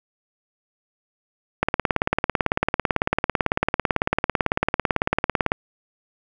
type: click train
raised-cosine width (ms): 0.5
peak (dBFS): -3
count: 71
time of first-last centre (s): 1.63-5.519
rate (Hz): 18
effects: none